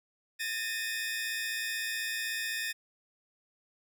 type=tone cluster; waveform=sawtooth; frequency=1705 / 1821 / 2498 Hz; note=G#6 / A#6 / D#7; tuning=+45 / -41 / +6 cents; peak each=-39 / -31 / -34 dBFS; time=0.39-2.73 s; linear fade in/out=20 ms; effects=none